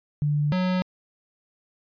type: tone pair in turn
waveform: sine / square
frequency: 147.4 / 183.74 Hz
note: D3 / F#3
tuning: +7 / -12 cents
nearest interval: major third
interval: 381 cents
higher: second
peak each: -20 / -22 dBFS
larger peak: first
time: 0.22-0.52 / 0.52-0.82 s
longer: neither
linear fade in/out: 0 ms
effects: resampled to 11025 Hz